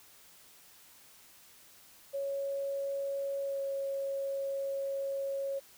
sine tone with pitch glide, 554.4 to 549.6 Hz, C#5 to C#5, 0 to -15 cents, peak -32 dBFS, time 2.13-5.6 s, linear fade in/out 20 ms, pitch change -15 cents, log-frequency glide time 3.44-3.62 s, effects white hiss -58 dBFS RMS until 5.77 s

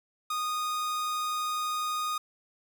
45% pulse tone, 1236 Hz, D#6, 12 cents flat, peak -29 dBFS, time 0.3-2.18 s, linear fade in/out 5 ms, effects none

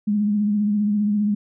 sine tone with vibrato, 207.7 Hz, G#3, in tune, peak -17 dBFS, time 0.07-1.35 s, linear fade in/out 10 ms, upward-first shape triangle, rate 15 Hz, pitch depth 49 cents each way, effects none

